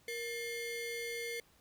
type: ring-modulated tone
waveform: 40% pulse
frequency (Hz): 1300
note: E6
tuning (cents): -24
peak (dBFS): -34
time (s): 0.08-1.4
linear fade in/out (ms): 2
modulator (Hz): 831
effects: pink hiss -67 dBFS RMS until 1.6 s